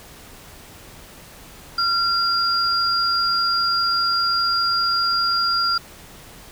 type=tone pair together; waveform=sine; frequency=1376 / 4805 Hz; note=F6 / D8; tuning=-26 / +39 cents; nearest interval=octave + minor seventh; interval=2165 cents; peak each=-20 dBFS; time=1.78-5.78 s; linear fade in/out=5 ms; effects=pink hiss -43 dBFS RMS until 6.51 s